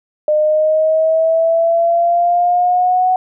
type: exponential sweep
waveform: sine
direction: up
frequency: 605 to 743 Hz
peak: -10 dBFS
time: 0.28-3.16 s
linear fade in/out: 2 ms
effects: none